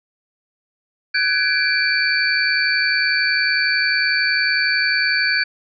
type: tone cluster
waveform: sine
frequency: 1514 / 1665 / 2341 / 4522 Hz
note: F#6 / G#6 / D7 / C#8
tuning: +39 / +4 / -6 / +34 cents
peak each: -21 dBFS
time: 1.14-5.44 s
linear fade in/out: 10 ms
effects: none